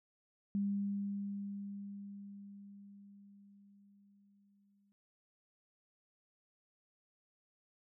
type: tone with exponential decay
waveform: sine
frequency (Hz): 200.5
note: G3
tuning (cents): +39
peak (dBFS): -31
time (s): 0.55-4.92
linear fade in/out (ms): 0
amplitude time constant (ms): 950
effects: none